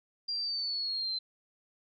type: linear sweep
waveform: sine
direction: down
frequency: 4787 to 4073 Hz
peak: -31 dBFS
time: 0.28-1.19 s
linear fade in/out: 10 ms
effects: none